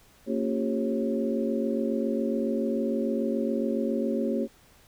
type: tone cluster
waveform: sine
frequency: 228.9 / 275.9 / 353.3 / 400.9 / 545 Hz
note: A#3 / C#4 / F4 / G4 / C#5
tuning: -31 / -8 / +20 / +39 / -29 cents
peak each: -28 / -32 / -34 / -32 / -32 dBFS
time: 0.26-4.48 s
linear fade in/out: 50 ms
effects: pink hiss -58 dBFS RMS until 4.87 s